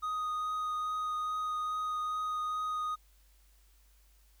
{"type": "tone with vibrato", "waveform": "triangle", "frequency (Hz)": 1244.5, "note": "D#6", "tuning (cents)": 0, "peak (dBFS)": -30, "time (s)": [0.02, 2.96], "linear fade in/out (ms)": 20, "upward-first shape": "triangle", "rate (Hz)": 2.4, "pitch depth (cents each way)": 10, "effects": ["added 50 Hz sine -61 dBFS peak until 4.4 s", "white hiss -69 dBFS RMS until 4.4 s"]}